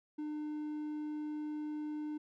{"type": "tone", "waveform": "triangle", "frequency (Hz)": 301.7, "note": "D4", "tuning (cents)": 47, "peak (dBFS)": -35, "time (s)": [0.18, 2.18], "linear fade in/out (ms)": 10, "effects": []}